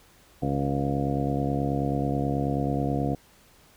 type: harmonic tone with a mistuned harmonic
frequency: 69.3 Hz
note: C#2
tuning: in tune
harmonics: 1 / 2 / 3 / 4 / 5 / 6 / 7 / 8 / 9 / 10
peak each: -35 / -28 / -33 / -29 / -36 / -40 / -34 / -40 / -42 / -33 dBFS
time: 0.42-3.15 s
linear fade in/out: 5 ms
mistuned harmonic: 10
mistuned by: +29 cents
effects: pink hiss -57 dBFS RMS until 3.76 s